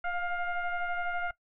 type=tone with frequency modulation; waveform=sine; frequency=702 Hz; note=F5; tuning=9 cents sharp; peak=-29 dBFS; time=0.04-1.31 s; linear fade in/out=5 ms; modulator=708 Hz; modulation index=1.5; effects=noise-tail reverb RT60 0.1 s tail -19 dB re dry